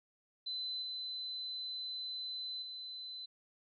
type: tone with level steps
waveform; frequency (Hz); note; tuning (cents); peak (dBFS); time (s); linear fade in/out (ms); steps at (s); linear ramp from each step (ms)
sine; 4030; B7; +34; -37 / -39 / -43; 0.46-3.26; 10; 0.82 / 2.62; 5
effects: none